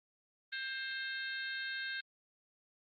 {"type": "harmonic tone", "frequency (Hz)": 529, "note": "C5", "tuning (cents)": 19, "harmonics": [3, 4, 5, 6, 7, 8], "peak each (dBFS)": [-39, -49, -49, -52, -47, -48], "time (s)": [0.52, 2.01], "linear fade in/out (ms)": 10, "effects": ["Opus 24 kbps"]}